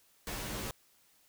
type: noise with comb filter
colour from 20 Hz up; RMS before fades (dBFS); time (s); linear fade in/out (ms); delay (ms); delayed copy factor
pink; -39; 0.27-0.71; 0; 12; -0.95
effects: white hiss -67 dBFS RMS until 1.28 s